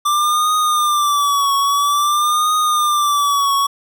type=tone with vibrato; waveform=square; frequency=1174.7 Hz; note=D6; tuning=in tune; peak=-14 dBFS; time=0.05-3.67 s; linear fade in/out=10 ms; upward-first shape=triangle; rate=0.5 Hz; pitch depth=99 cents each way; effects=none

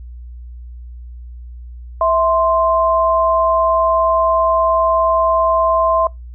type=tone pair together; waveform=sine; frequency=654 / 1045 Hz; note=E5 / C6; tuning=-14 / -2 cents; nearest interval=minor sixth; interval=812 cents; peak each=-14 dBFS; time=2.01-6.07 s; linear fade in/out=2 ms; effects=noise-tail reverb RT60 0.2 s tail -26 dB re dry + added 60 Hz sine -30 dBFS peak until 6.34 s

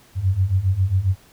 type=beating tone pair; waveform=sine; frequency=90.4 / 97.8 Hz; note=F#2 / G2; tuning=-40 / -4 cents; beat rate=7.4 Hz; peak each=-21 / -18 dBFS; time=0.15-1.16 s; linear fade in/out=50 ms; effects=pink hiss -52 dBFS RMS until 1.32 s

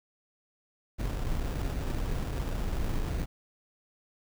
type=noise with sample-and-hold; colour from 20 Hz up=brown; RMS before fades=-31 dBFS; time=0.98-3.26 s; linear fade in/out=20 ms; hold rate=2100 Hz; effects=none

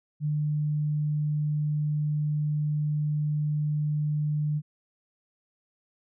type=tone; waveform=sine; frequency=150 Hz; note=D3; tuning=37 cents sharp; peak=-24 dBFS; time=0.2-4.62 s; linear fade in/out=50 ms; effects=none

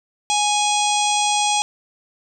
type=harmonic tone; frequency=830.6 Hz; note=G#5; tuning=in tune; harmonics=1 / 3 / 4 / 5 / 6 / 7 / 8 / 9 / 10; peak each=-19 / -26 / -24 / -31 / -32 / -27 / -30 / -30 / -28 dBFS; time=0.3-1.62 s; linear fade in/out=0 ms; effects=none

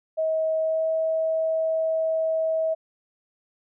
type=tone with pitch glide; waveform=sine; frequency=637 to 642.9 Hz; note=D#5 to E5; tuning=+41 to -43 cents; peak=-21 dBFS; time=0.17-2.75 s; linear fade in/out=20 ms; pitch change=+16 cents; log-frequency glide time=0.6-0.88 s; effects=none

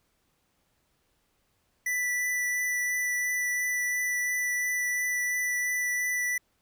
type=tone with vibrato; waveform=square; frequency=1975.5 Hz; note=B6; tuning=in tune; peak=-27 dBFS; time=1.86-6.38 s; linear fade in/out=5 ms; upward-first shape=triangle; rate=2.9 Hz; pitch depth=10 cents each way; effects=pink hiss -72 dBFS RMS until 6.61 s

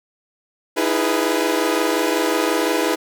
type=chord; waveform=sawtooth; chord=E major seventh; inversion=third; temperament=equal with one note detuned; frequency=311.1 / 336.7 / 415.3 / 493.9 Hz; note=D#4 / E4 / G#4 / B4; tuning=0 / +37 / 0 / 0 cents; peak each=-19 dBFS; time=0.76-2.96 s; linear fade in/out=20 ms; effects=none

